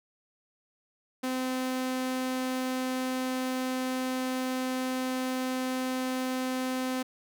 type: tone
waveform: sawtooth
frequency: 257.3 Hz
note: C4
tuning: 29 cents flat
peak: -25 dBFS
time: 1.23-7.03 s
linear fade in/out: 10 ms
effects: none